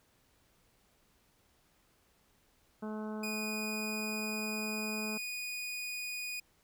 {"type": "harmonic tone", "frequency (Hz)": 214.8, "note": "A3", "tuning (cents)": -41, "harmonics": [1, 2, 3, 4, 5, 6, 7], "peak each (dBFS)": [-38, -44, -48, -50, -52, -54, -55], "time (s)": [2.82, 5.18], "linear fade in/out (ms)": 10}
{"type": "tone", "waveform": "sawtooth", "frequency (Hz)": 2470, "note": "D#7", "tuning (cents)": -13, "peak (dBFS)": -34, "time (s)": [3.23, 6.4], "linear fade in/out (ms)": 5}
{"effects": ["pink hiss -70 dBFS RMS until 6.63 s"]}